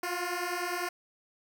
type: beating tone pair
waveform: 10% pulse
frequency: 349.2 / 359.1 Hz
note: F4 / F4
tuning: 0 / +48 cents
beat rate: 9.9 Hz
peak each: -26 dBFS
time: 0.03-0.89 s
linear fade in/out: 5 ms
effects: none